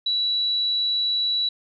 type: tone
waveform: sine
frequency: 3929 Hz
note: B7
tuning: 10 cents flat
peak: -20 dBFS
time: 0.06-1.49 s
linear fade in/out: 5 ms
effects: none